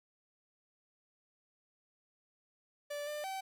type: tone with pitch steps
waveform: 45% pulse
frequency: 583 / 596 / 769 Hz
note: D5 / D5 / G5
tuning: -13 / +25 / -33 cents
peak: -38 dBFS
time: 2.9-3.41 s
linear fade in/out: 10 ms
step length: 170 ms
effects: none